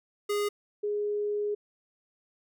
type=tone pair in turn; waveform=square / sine; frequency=412 / 414.9 Hz; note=G#4 / G#4; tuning=-14 / -2 cents; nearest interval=unison; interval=12 cents; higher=second; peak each=-27 dBFS; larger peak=neither; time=0.29-0.49 / 0.83-1.55 s; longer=second; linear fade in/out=10 ms; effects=none